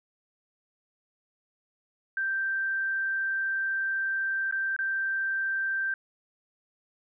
sine tone with dropouts, 1568 Hz, G6, in tune, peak -26 dBFS, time 2.17-5.94 s, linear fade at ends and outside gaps 2 ms, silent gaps 4.512-4.524 / 4.764-4.789 s, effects none

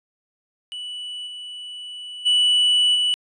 triangle tone with level steps, 2960 Hz, F#7, in tune, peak -28 / -31 / -13 / -16 dBFS, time 0.72-3.14 s, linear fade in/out 0 ms, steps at 1.26 / 2.25 / 2.94 s, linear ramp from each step 20 ms, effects resampled to 24000 Hz

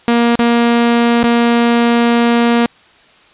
sawtooth tone with dropouts, 235.8 Hz, A#3, 20 cents sharp, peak -5 dBFS, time 0.08-2.66 s, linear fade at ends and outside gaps 0 ms, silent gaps 0.354-0.392 / 1.231-1.24 s, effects white hiss -46 dBFS RMS until 3.33 s + resampled to 8000 Hz

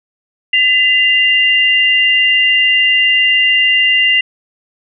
sine tone pair together, 2021 / 2794 Hz, B6 / F7, +39 / 0 cents, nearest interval tritone, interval 561 cents, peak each -12 / -10 dBFS, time 0.53-4.21 s, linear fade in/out 5 ms, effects none

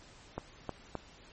clicks, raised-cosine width 1 ms, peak -21 dBFS, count 3, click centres 0.38 / 0.693 / 0.953 s, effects pink hiss -56 dBFS RMS until 1.32 s + MP3 32 kbps

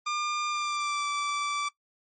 sawtooth tone with pitch glide, 1200 to 1163.1 Hz, D6 to D6, +37 to -17 cents, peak -24 dBFS, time 0.06-1.69 s, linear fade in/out 10 ms, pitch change -54 cents, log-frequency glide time 0.49-1.07 s, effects noise-tail reverb RT60 0.1 s tail -19 dB re dry + MP3 32 kbps

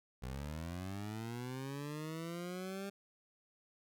20% pulse linear sweep, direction up, 61.2 to 199.9 Hz, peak -36 dBFS, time 0.22-2.9 s, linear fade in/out 10 ms, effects none

